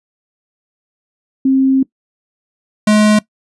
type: tone pair in turn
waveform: sine / square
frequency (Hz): 266.2 / 212.1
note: C4 / G#3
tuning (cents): +30 / +37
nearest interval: major third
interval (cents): 393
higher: first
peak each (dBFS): -8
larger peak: neither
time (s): 1.45-1.83 / 2.87-3.19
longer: first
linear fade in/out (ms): 5
effects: noise-tail reverb RT60 0.1 s tail -20 dB re dry + resampled to 24000 Hz